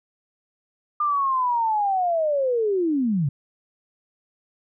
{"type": "linear sweep", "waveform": "sine", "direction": "down", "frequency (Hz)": [1209, 129.3], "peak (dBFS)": -19, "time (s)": [1, 3.29], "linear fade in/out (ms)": 5, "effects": []}